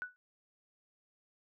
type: tone with exponential decay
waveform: sine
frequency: 1480 Hz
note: F#6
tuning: in tune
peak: -33 dBFS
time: 0.02-0.16 s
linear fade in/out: 0 ms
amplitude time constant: 30 ms
effects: none